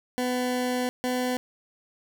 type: tone pair in turn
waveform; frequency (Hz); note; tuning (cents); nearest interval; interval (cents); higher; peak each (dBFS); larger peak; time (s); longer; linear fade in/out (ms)
20% pulse; 250 / 251.1; B3 / B3; +21 / +29; unison; 8; second; -20; neither; 0.18-0.89 / 1.04-1.37; first; 0
effects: none